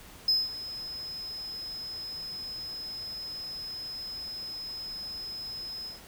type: tone with ADSR envelope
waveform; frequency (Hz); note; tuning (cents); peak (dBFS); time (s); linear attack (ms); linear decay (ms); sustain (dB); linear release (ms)
triangle; 5100; D#8; +42; -19; 0.28-6.01; 5; 200; -16; 150
effects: pink hiss -50 dBFS RMS until 6.07 s